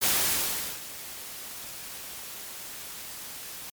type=noise with ADSR envelope; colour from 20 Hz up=white; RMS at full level=-23 dBFS; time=0.01-3.7 s; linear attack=26 ms; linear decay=760 ms; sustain=-17 dB; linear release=4 ms; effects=MP3 96 kbps